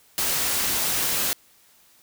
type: noise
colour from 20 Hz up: white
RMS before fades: -24 dBFS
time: 0.18-1.33 s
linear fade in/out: 0 ms
effects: white hiss -57 dBFS RMS until 2.02 s